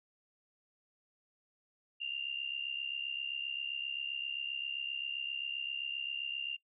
sine tone with amplitude modulation, 2794 Hz, F7, in tune, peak -32 dBFS, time 2-6.57 s, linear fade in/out 20 ms, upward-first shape sine, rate 67.6 Hz, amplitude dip 75%, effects noise-tail reverb RT60 0.1 s tail -22 dB re dry

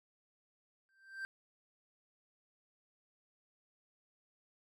triangle tone with exponential growth, 1568 Hz, G6, in tune, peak -35 dBFS, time 0.89-1.25 s, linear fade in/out 0 ms, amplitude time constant 78 ms, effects none

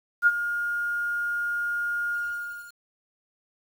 sine tone with ADSR envelope, 1420 Hz, F6, 28 cents sharp, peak -13 dBFS, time 0.22-2.75 s, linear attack 47 ms, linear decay 39 ms, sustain -12 dB, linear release 630 ms, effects 8-bit

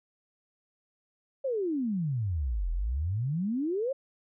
sine exponential two-way sweep, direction down then up, 563 to 39.65 to 563 Hz, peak -27 dBFS, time 1.44-3.93 s, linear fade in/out 10 ms, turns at 2.71 s, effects none

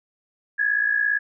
sine tone pair together, 1661.2 / 1718.8 Hz, G#6 / A6, 0 / -41 cents, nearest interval minor second, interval 59 cents, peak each -20 / -24 dBFS, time 0.58-1.19 s, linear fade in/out 20 ms, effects none

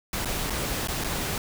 pink noise with dropouts, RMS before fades -29 dBFS, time 0.13-1.38 s, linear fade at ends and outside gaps 2 ms, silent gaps 0.249-0.256 / 0.499-0.504 / 0.874-0.884 / 1.039-1.044 s, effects none

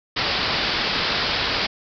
white low-pass noise, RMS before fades -23 dBFS, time 0.16-1.67 s, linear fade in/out 10 ms, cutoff 5100 Hz, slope 96 dB/octave, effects none

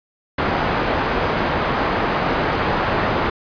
white low-pass noise, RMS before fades -20 dBFS, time 0.38-3.3 s, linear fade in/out 5 ms, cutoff 1200 Hz, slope 12 dB/octave, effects resampled to 11025 Hz

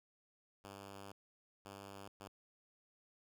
5% pulse tone bursts at uneven times, 99.1 Hz, G2, 19 cents sharp, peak -39 dBFS, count 3, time 0.64-1.12 / 1.65-2.08 / 2.2-2.28 s, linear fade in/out 5 ms, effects none

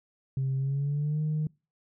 sine tone with pitch glide, 133.7 to 153.58 Hz, C3 to D#3, +38 to -22 cents, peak -24 dBFS, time 0.37-1.47 s, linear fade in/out 2 ms, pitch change +240 cents, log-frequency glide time 0.57-1.21 s, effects noise-tail reverb RT60 0.3 s tail -26 dB re dry + tanh soft clip ceiling -23 dBFS

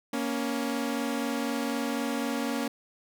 sawtooth tone pair together, 235 / 279 Hz, A#3 / C#4, +14 / +11 cents, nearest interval minor third, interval 297 cents, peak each -27 dBFS, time 0.13-2.68 s, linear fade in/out 5 ms, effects none

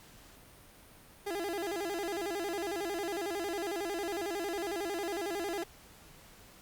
30% pulse tone with vibrato, 370 Hz, F#4, in tune, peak -31 dBFS, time 1.26-5.64 s, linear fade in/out 10 ms, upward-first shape square, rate 11 Hz, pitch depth 160 cents each way, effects pink hiss -56 dBFS RMS until 6.61 s + Opus 48 kbps

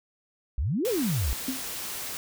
sine exponential two-way sweep, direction up then down, 54.5 to 533 to 54.5 Hz, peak -24 dBFS, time 0.58-1.33 s, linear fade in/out 0 ms, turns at 0.88 s
white noise, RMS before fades -35 dBFS, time 0.85-2.17 s, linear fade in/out 0 ms
sine tone with exponential decay, 261.6 Hz, C4, in tune, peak -24 dBFS, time 1.48-1.66 s, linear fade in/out 5 ms, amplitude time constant 39 ms
effects none

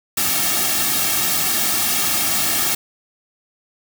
white noise with comb filter, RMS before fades -19 dBFS, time 0.17-2.75 s, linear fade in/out 5 ms, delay 2 ms, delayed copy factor -0.8, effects none

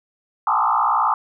sine tone with frequency modulation, 1046.5 Hz, C6, in tune, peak -15 dBFS, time 0.47-1.14 s, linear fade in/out 2 ms, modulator 58.2 Hz, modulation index 4.2, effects none

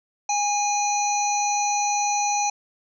harmonic tone with a mistuned harmonic, 822 Hz, G#5, 18 cents flat, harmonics 1 / 3 / 5 / 7 / 8, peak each -22 / -31 / -36 / -26 / -34 dBFS, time 0.29-2.5 s, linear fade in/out 5 ms, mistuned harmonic 7, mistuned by +62 cents, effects none

